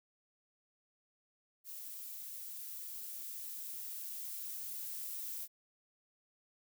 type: noise with level ramp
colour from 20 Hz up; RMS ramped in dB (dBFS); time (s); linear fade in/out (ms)
violet; -47 to -42; 1.64-5.48; 50
effects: none